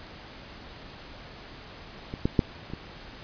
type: clicks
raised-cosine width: 3 ms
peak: -21 / -10 / -6 / -30 / -21 dBFS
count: 5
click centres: 2.139 / 2.255 / 2.392 / 2.701 / 2.736 s
effects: pink hiss -45 dBFS RMS until 3.23 s + resampled to 11025 Hz